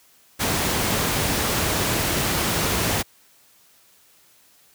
pink noise, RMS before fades -22 dBFS, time 0.39-3.03 s, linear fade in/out 20 ms, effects white hiss -56 dBFS RMS until 4.74 s + high-pass 60 Hz 12 dB/octave

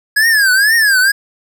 square tone with vibrato, 1661.2 Hz, G#6, in tune, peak -9 dBFS, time 0.16-1.12 s, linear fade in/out 10 ms, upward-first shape triangle, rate 2.1 Hz, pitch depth 210 cents each way, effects none

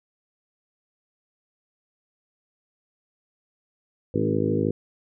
harmonic tone with a mistuned harmonic, 53 Hz, G#1, 36 cents sharp, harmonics 2 / 3 / 4 / 5 / 6 / 7 / 8 / 9, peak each -29 / -29 / -29 / -29 / -29 / -29 / -29 / -29 dBFS, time 4.14-4.71 s, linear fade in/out 5 ms, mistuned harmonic 5, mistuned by +25 cents, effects none

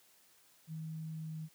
sine tone with pitch glide, 159 to 157.81 Hz, D#3 to D#3, +38 to +25 cents, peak -39 dBFS, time 0.67-1.49 s, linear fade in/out 50 ms, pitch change -13 cents, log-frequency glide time 1.14-1.37 s, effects white hiss -66 dBFS RMS until 1.54 s + high-pass 100 Hz 12 dB/octave

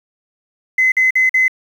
sine tone bursts, 2041 Hz, C7, 44 cents flat, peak -9 dBFS, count 4, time 0.78-1.481 s, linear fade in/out 5 ms, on 140 ms, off 47 ms, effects tanh soft clip ceiling -5 dBFS + 7-bit

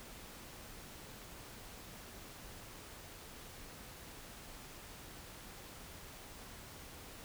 silence, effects pink hiss -52 dBFS RMS until 7.24 s

